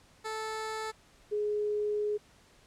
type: tone pair in turn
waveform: 15% pulse / sine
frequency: 438 / 418.5 Hz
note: A4 / G#4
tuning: -8 / +13 cents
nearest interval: minor second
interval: 79 cents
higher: first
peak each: -28 dBFS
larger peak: neither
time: 0.24-0.92 / 1.31-2.18 s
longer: second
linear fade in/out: 20 ms
effects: pink hiss -61 dBFS RMS until 2.66 s + low-pass 9000 Hz 12 dB/octave